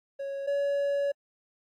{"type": "tone pair in turn", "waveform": "triangle", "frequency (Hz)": [553, 564.9], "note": ["C#5", "C#5"], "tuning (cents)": [-4, 33], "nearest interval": "unison", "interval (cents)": 37, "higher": "second", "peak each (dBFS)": [-30, -23], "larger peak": "second", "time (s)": [[0.19, 0.47], [0.47, 1.12]], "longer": "second", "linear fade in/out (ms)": 10, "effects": ["AAC 64 kbps"]}